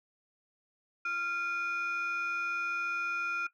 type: tone pair together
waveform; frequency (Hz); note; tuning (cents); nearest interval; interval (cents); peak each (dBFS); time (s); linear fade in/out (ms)
sine; 1387.2 / 2437; F6 / D#7; -12 / -37; minor seventh; 975; -30 / -33; 1.05-3.47; 5
effects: noise-tail reverb RT60 0.1 s tail -17 dB re dry + tanh soft clip ceiling -27 dBFS